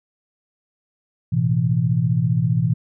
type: chord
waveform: sine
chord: A suspended second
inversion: none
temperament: equal with one note detuned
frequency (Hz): 110 / 125.05 / 164.81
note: A2 / B2 / E3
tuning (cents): 0 / +22 / 0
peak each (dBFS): -23 / -19 / -20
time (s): 1.32-2.74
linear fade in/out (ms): 10
effects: none